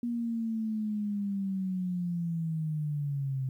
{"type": "linear sweep", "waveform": "sine", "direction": "down", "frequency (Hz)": [239.6, 130], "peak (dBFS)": -29, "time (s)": [0.03, 3.49], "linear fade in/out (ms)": 2, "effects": ["11-bit"]}